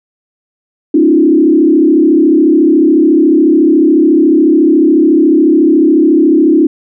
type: tone with frequency modulation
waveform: sine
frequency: 311.1 Hz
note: D#4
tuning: in tune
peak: -4 dBFS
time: 0.94-6.67 s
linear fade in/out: 5 ms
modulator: 34 Hz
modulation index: 1.3
effects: none